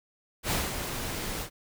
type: noise with ADSR envelope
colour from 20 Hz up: pink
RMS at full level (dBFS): -27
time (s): 0.43-1.5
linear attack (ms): 76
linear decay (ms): 200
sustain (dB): -7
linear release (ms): 84
effects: none